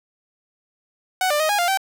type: tone with pitch steps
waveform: sawtooth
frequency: 745 / 594 / 625 / 823 / 699 / 773 Hz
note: F#5 / D5 / D#5 / G#5 / F5 / G5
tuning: +12 / +20 / +8 / -16 / +1 / -24 cents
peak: -14 dBFS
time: 1.21-1.774 s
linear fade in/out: 2 ms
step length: 94 ms
effects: none